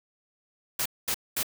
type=noise bursts; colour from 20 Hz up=white; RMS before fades=-28 dBFS; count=3; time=0.79-1.431 s; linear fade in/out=5 ms; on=67 ms; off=220 ms; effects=none